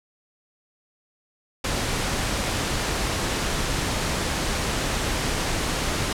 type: noise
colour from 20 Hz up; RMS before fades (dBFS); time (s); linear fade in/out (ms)
pink; -25; 1.64-6.13; 5
effects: low-pass 9000 Hz 12 dB/octave